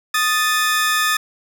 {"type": "tone pair together", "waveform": "sawtooth", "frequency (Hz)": [1242.4, 1757], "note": ["D#6", "A6"], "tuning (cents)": [-3, -3], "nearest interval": "tritone", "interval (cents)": 600, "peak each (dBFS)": -15, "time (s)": [0.14, 1.17], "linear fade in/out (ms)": 5, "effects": ["7-bit"]}